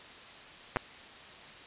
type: clicks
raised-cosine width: 0.5 ms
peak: -13 dBFS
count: 2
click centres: 0.761 / 0.769 s
effects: white hiss -49 dBFS RMS until 1.66 s + resampled to 8000 Hz